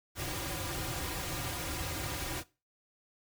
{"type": "noise with comb filter", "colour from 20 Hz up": "pink", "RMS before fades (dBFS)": -37, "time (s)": [0.15, 2.44], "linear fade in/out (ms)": 50, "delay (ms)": 4.6, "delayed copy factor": -1, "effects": ["noise-tail reverb RT60 0.3 s tail -20 dB re dry"]}